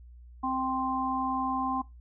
harmonic tone, 261.6 Hz, C4, in tune, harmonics 1 / 3 / 4, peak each -32 / -32 / -31 dBFS, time 0.43-1.82 s, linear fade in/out 10 ms, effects noise-tail reverb RT60 0.2 s tail -18 dB re dry + added 60 Hz sine -47 dBFS peak until 2 s

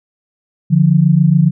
sine tone pair together, 146.83 / 174.01 Hz, D3 / F3, 0 / -6 cents, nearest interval minor third, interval 294 cents, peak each -10 dBFS, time 0.7-1.51 s, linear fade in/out 20 ms, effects none

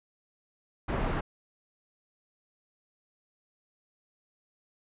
pink low-pass noise, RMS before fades -30 dBFS, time 0.88-1.21 s, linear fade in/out 10 ms, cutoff 1600 Hz, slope 12 dB/octave, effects resampled to 8000 Hz

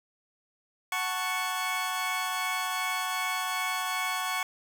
20% pulse chord, F# minor, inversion none, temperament equal, 740 / 880 / 1108.7 Hz, F#5 / A5 / C#6, 0 / 0 / 0 cents, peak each -29 / -32 / -26 dBFS, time 0.92-4.43 s, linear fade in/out 2 ms, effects none

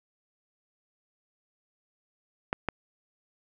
clicks, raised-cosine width 0.5 ms, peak -12 dBFS, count 2, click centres 2.529 / 2.687 s, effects none

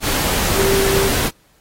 sine tone in noise, 390.6 Hz, G4, 6 cents flat, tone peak -16 dBFS, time 0.54-1.11 s, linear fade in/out 50 ms, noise pink, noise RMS -19 dBFS, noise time 0.01-1.31 s, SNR 0 dB, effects pink hiss -56 dBFS RMS until 1.6 s + AAC 48 kbps

